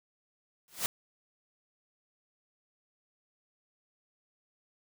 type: noise with exponential growth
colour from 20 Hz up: white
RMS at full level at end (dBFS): -27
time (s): 0.68-0.86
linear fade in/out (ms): 0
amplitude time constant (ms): 38
effects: none